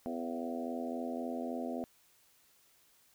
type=harmonic tone with a mistuned harmonic; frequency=83.7 Hz; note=E2; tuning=27 cents sharp; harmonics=3 / 4 / 5 / 6 / 7 / 8 / 9; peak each=-38 / -45 / -46 / -45 / -46 / -43 / -49 dBFS; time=0.06-1.84 s; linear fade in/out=0 ms; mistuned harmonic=8; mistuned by=+21 cents; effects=white hiss -67 dBFS RMS until 3.14 s